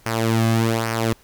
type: tone with flanger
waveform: sawtooth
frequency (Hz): 113.5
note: A#2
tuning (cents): -46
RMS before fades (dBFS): -20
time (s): 0.06-1.13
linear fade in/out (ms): 0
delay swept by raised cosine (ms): 0.26 to 2.16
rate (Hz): 1.2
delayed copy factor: -0.65
effects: pink hiss -53 dBFS RMS until 1.23 s